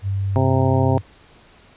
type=tone; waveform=sine; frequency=98 Hz; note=G2; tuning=in tune; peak=-19 dBFS; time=0.02-1.02 s; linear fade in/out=50 ms
type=harmonic tone; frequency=132 Hz; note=C3; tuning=16 cents sharp; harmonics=1 / 2 / 3 / 4 / 5 / 6 / 7; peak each=-19 / -22 / -24 / -25 / -26 / -27 / -27 dBFS; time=0.36-0.98 s; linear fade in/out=0 ms
effects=pink hiss -50 dBFS RMS until 1.76 s + resampled to 8000 Hz